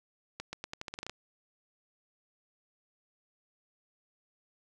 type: accelerating click train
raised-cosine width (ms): 0.2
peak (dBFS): -21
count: 11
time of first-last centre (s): 0.4-1.096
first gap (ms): 130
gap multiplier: 0.85
effects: none